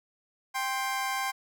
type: tone pair together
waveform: 25% pulse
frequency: 787 / 1050.5 Hz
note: G5 / C6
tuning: +7 / +7 cents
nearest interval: perfect fourth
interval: 500 cents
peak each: -28 dBFS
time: 0.54-1.32 s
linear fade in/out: 20 ms
effects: none